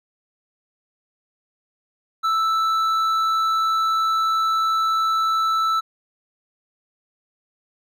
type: tone with hard clipping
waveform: sine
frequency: 1318.5 Hz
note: E6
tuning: in tune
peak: -19 dBFS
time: 2.23-5.81 s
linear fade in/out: 20 ms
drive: 6 dB
effects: none